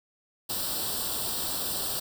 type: noise with comb filter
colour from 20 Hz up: white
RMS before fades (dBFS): -31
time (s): 0.49-2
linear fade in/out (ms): 10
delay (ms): 0.23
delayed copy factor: +0.8
effects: none